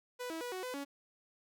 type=tone with pitch steps; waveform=sawtooth; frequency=495 / 325 / 488.7 / 371 / 504 / 281 Hz; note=B4 / E4 / B4 / F#4 / B4 / C#4; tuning=+4 / -24 / -18 / +5 / +35 / +24 cents; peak=-35 dBFS; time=0.19-0.85 s; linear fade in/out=20 ms; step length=110 ms; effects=none